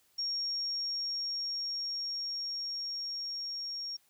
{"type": "tone with level ramp", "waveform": "sine", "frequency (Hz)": 5560, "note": "F8", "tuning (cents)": -9, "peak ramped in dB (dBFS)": [-31, -36], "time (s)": [0.18, 3.97], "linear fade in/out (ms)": 10, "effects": ["white hiss -69 dBFS RMS until 4.09 s"]}